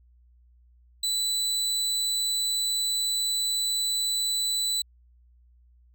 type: tone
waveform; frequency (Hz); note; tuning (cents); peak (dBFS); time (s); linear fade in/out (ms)
30% pulse; 3978; B7; +12; -22; 1.03-4.82; 5
effects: added 60 Hz sine -55 dBFS peak until 5.94 s